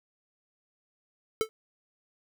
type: tone with exponential decay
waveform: square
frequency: 439.5 Hz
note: A4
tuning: 2 cents flat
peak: -20 dBFS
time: 1.41-1.49 s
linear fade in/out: 0 ms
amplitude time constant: 17 ms
effects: none